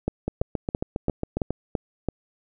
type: two click trains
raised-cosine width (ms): 2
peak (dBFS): -10 / -12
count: 7 / 10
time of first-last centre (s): 0.08-2.087 / 0.28-1.506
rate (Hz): 2.99 / 7.34
effects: none